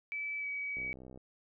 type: tone with pitch glide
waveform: sine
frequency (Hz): 2305 to 2273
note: D7 to C#7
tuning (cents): -33 to +43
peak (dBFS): -35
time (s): 0.12-0.93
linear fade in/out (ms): 0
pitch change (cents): -24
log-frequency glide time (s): 0.39-0.47
type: click train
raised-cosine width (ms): 2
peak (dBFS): -37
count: 27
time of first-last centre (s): 0.77-1.175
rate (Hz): 64.2
effects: none